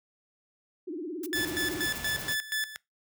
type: tone with vibrato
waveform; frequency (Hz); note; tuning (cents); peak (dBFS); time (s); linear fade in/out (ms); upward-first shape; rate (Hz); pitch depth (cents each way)
sine; 330.3; E4; +4; -33; 0.87-1.86; 10; triangle; 18; 260
type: noise bursts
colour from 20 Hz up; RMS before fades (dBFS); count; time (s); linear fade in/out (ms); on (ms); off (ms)
blue; -40; 10; 1.23-2.344; 5; 34; 86
type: noise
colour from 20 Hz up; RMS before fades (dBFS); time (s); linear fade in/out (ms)
pink; -39; 1.33-2.36; 50
type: tone with tremolo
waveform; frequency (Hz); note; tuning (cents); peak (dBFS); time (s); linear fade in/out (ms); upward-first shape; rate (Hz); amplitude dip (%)
sawtooth; 1737; A6; -23; -24; 1.33-2.76; 0; square; 4.2; 80
effects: noise-tail reverb RT60 0.2 s tail -23 dB re dry + high-pass 60 Hz 12 dB/octave